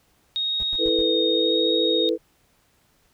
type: tone with vibrato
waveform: sine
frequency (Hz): 3729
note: A#7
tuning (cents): 0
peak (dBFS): -22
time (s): 0.36-2.09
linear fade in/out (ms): 0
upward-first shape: sine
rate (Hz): 0.92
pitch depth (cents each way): 11
type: noise bursts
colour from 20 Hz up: brown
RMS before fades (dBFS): -35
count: 4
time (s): 0.6-1.016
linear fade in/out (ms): 0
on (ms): 29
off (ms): 100
type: chord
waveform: sine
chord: E suspended fourth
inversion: none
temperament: equal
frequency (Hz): 329.6 / 440 / 493.9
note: E4 / A4 / B4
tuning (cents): 0 / 0 / 0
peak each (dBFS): -24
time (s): 0.78-2.18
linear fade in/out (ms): 50
effects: pink hiss -63 dBFS RMS until 3.13 s